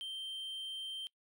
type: tone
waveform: triangle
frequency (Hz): 3136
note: G7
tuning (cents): 0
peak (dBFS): -38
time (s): 0.01-1.07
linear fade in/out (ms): 0
effects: noise-tail reverb RT60 0.1 s tail -22 dB re dry